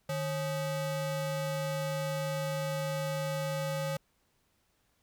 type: ring-modulated tone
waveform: square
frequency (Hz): 349.2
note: F4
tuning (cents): 0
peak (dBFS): -29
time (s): 0.09-3.97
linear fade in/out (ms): 5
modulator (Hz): 196
effects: pink hiss -73 dBFS RMS until 5.02 s